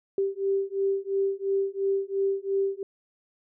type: beating tone pair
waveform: sine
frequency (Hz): 390.4 / 393.3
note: G4 / G4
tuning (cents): -7 / +6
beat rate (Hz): 2.9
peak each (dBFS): -27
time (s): 0.18-2.83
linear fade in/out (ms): 2
effects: none